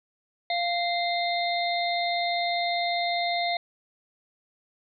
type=harmonic tone with a mistuned harmonic; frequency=695 Hz; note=F5; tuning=9 cents flat; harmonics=1 / 3 / 5 / 6; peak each=-26 / -31 / -33 / -34 dBFS; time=0.5-3.57 s; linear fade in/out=2 ms; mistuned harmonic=5; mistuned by=+96 cents; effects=none